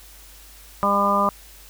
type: harmonic tone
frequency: 201 Hz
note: G3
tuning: 44 cents sharp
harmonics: 1 / 2 / 3 / 4 / 5 / 6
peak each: -25 / -32 / -24 / -29 / -22 / -20 dBFS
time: 0.83-1.29 s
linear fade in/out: 0 ms
effects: added 50 Hz sine -47 dBFS peak until 1.69 s + white hiss -47 dBFS RMS until 1.69 s